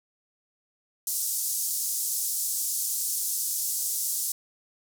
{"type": "band-pass noise", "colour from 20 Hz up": "white", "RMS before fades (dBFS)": -29, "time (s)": [1.07, 4.32], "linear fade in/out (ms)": 2, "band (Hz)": [5700, 14000], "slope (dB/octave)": 24, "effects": []}